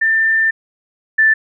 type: tone pair in turn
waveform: sine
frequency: 1788 / 1763.4 Hz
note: A6 / A6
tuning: +27 / +3 cents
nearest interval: unison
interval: 24 cents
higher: first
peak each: -11 / -8 dBFS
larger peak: second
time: 0.01-0.51 / 1.18-1.34 s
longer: first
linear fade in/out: 10 ms
effects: none